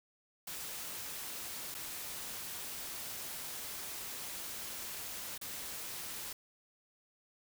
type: noise with dropouts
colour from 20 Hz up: white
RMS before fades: -43 dBFS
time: 0.47-6.33 s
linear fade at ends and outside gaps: 5 ms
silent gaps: 1.744-1.748 / 5.379-5.413 s
effects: none